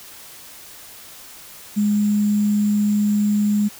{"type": "tone with sample-and-hold", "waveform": "sine", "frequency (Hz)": 207.7, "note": "G#3", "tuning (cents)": 0, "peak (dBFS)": -15, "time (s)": [1.76, 3.69], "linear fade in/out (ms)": 20, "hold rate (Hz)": 7350, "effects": ["white hiss -41 dBFS RMS until 3.79 s"]}